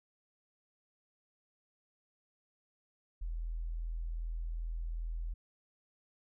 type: tone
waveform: sine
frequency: 41.28 Hz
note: E1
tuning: 3 cents sharp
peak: -35 dBFS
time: 3.21-5.34 s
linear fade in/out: 10 ms
effects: none